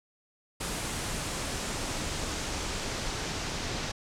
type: noise with low-pass filter sweep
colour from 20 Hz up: pink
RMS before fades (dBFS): -34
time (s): 0.6-3.92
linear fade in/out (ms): 10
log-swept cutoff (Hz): 9600 to 5800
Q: 1.3
effects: none